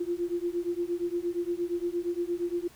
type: beating tone pair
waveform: sine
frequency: 343.6 / 352.2 Hz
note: F4 / F4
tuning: -28 / +15 cents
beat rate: 8.6 Hz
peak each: -31 dBFS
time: 0-2.68 s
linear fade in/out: 10 ms
effects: pink hiss -55 dBFS RMS until 2.75 s